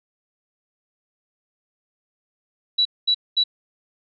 sine tone bursts, 3928 Hz, B7, 10 cents flat, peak -15 dBFS, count 3, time 2.78-3.439 s, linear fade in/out 10 ms, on 73 ms, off 220 ms, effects none

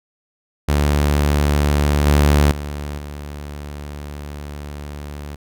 sawtooth tone with level steps, 73 Hz, D2, 10 cents flat, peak -10 / -7 / -21 / -25 dBFS, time 0.68-5.36 s, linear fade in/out 10 ms, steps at 2.06 / 2.51 / 2.98 s, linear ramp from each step 2 ms, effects none

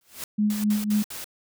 white noise with exponential growth, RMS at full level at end -31 dBFS, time 0.01-0.24 s, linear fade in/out 2 ms, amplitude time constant 50 ms
sine tone with tremolo, 209.9 Hz, G#3, 19 cents sharp, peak -18 dBFS, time 0.38-1.03 s, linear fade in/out 10 ms, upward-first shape sine, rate 3.9 Hz, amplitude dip 65%
white noise bursts, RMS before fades -36 dBFS, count 4, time 0.5-1.243 s, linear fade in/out 2 ms, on 140 ms, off 61 ms
effects none

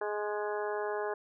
harmonic tone with a mistuned harmonic, 209.1 Hz, G#3, 12 cents sharp, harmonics 2 / 3 / 4 / 5 / 6 / 7 / 8, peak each -34 / -39 / -39 / -42 / -48 / -45 / -44 dBFS, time 0.01-1.14 s, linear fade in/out 5 ms, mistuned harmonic 6, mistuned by -32 cents, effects none

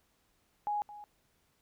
sine tone with echo, 830.6 Hz, G#5, in tune, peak -30 dBFS, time 0.67-0.82 s, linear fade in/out 0 ms, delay 220 ms, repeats 1, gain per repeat -15 dB, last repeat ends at 1.04 s, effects pink hiss -73 dBFS RMS until 1.61 s

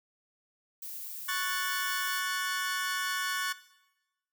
violet noise, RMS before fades -41 dBFS, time 0.82-2.2 s, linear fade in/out 5 ms
sawtooth chord, F# minor, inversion second, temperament equal, 1108.7 / 1480 / 1760 Hz, C#6 / F#6 / A6, 0 / 0 / 0 cents, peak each -31 dBFS, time 1.28-3.53 s, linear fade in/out 10 ms
effects noise-tail reverb RT60 1.0 s tail -18 dB re dry

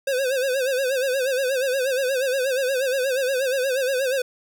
square tone with vibrato, 525 Hz, C5, 6 cents sharp, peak -21 dBFS, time 0.07-4.22 s, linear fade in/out 5 ms, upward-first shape sine, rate 8.4 Hz, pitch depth 95 cents each way, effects none

